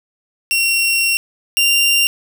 sawtooth tone pair in turn, 2737 / 2780 Hz, F7 / F7, -36 / -9 cents, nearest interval unison, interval 27 cents, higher second, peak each -10 / -8 dBFS, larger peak second, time 0.51-1.17 / 1.57-2.07 s, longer first, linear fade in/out 0 ms, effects none

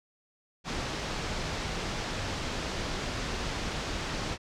pink low-pass noise, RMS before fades -34 dBFS, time 0.64-4.38 s, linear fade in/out 50 ms, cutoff 6300 Hz, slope 24 dB/octave, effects none

